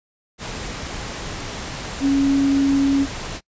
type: tone in noise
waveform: sine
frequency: 276.2 Hz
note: C#4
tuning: 6 cents flat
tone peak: -14 dBFS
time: 2-3.07 s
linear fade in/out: 50 ms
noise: pink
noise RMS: -30 dBFS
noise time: 0.38-3.41 s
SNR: +13 dB
effects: noise-tail reverb RT60 0.1 s tail -24 dB re dry + resampled to 16000 Hz